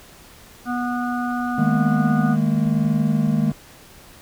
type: harmonic tone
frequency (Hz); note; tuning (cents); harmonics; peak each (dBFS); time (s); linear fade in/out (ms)
244.5; B3; -17; 1 / 3 / 5 / 6; -23 / -28 / -30 / -31; 0.65-2.37; 50
type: chord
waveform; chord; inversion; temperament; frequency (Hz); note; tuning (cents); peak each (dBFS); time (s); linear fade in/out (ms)
triangle; D# suspended fourth; none; equal with one note detuned; 155.56 / 207.7 / 228.7; D#3 / G#3 / A#3; 0 / 0 / -33; -19; 1.58-3.52; 5
effects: pink hiss -46 dBFS RMS until 4.21 s